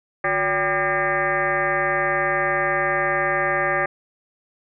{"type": "tone with frequency modulation", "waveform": "sine", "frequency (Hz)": 1198, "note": "D6", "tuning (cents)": 34, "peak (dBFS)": -18, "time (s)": [0.24, 3.86], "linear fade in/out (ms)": 5, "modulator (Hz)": 209, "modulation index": 4, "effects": []}